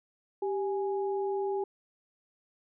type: tone pair together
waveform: sine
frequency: 392 / 830.6 Hz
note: G4 / G#5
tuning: 0 / 0 cents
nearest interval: octave + minor second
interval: 1300 cents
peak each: -29 / -36 dBFS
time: 0.42-1.64 s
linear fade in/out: 5 ms
effects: none